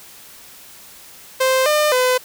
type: tone with pitch steps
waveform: sawtooth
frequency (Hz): 522 / 603 / 506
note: C5 / D5 / B4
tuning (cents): -4 / +46 / +42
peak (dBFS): -10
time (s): 1.4-2.18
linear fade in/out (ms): 10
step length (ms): 260
effects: white hiss -42 dBFS RMS until 2.24 s